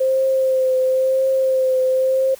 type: tone with vibrato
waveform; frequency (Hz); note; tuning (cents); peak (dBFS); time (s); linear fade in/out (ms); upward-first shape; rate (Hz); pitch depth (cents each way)
sine; 523.3; C5; 0; -14; 0-2.35; 10; triangle; 0.97; 26
effects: white hiss -44 dBFS RMS until 2.39 s